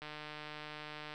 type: click train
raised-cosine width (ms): 0.3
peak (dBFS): -29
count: 170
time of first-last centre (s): 0.02-1.139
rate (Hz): 151
effects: none

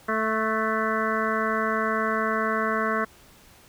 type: harmonic tone with a mistuned harmonic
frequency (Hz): 220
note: A3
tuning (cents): 0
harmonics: 1 / 2 / 3 / 5 / 6 / 7 / 8 / 9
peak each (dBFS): -30 / -30 / -31 / -28 / -31 / -31 / -33 / -36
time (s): 0.08-3.05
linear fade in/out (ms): 10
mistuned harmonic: 7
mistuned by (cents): -25
effects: pink hiss -53 dBFS RMS until 3.68 s

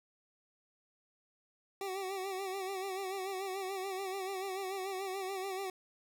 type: tone with vibrato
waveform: 25% pulse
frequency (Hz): 383.3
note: G4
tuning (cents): -39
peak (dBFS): -33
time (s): 1.81-5.7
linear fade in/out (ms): 2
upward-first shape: sine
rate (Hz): 6.9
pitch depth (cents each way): 62
effects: none

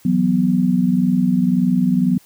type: chord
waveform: sine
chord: E suspended second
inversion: none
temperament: equal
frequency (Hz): 164.81 / 185 / 246.9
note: E3 / F#3 / B3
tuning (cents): 0 / 0 / 0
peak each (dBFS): -22 / -16 / -17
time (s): 0.05-2.18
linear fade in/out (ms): 5
effects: white hiss -51 dBFS RMS until 2.25 s

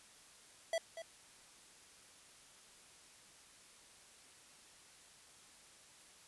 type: tone with echo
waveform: square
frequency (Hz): 659.3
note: E5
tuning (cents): 0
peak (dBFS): -34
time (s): 0.73-0.78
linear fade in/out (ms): 2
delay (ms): 240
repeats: 1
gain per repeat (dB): -11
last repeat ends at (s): 1.02
effects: white hiss -61 dBFS RMS until 6.27 s + resampled to 24000 Hz

